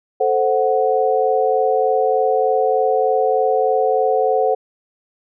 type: chord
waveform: sine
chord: F# diminished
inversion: first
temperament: equal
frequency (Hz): 440 / 523.3 / 740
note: A4 / C5 / F#5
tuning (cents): 0 / 0 / 0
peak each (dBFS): -18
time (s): 0.2-4.55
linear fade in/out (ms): 10
effects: none